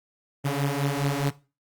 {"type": "beating tone pair", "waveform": "sawtooth", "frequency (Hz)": [138.59, 143.39], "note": ["C#3", "D3"], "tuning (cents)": [0, -41], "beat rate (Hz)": 4.8, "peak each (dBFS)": -22, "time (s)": [0.44, 1.31], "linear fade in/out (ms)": 20, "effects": ["noise-tail reverb RT60 0.3 s tail -17 dB re dry", "Opus 32 kbps"]}